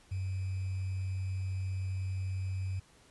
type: tone with sample-and-hold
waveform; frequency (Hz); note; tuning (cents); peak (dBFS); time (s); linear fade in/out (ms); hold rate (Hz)
sine; 94.5; F#2; +37; -32; 0.11-2.8; 10; 2450
effects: pink hiss -62 dBFS RMS until 3.1 s + resampled to 24000 Hz

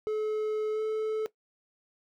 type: tone with pitch glide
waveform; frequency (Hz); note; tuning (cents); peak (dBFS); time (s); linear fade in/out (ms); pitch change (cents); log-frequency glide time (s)
triangle; 430 to 435.2; A4 to A4; -40 to -19; -25; 0.07-1.26; 0; +21; 0.72-0.81
effects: noise-tail reverb RT60 0.1 s tail -17 dB re dry

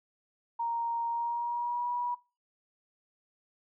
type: tone with pitch glide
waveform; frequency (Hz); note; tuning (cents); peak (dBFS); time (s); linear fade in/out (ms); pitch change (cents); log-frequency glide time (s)
sine; 932.3 to 969.6; A#5 to B5; 0 to -32; -29; 0.59-2.15; 10; +68; 1.08-1.9
effects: noise-tail reverb RT60 0.3 s tail -22 dB re dry

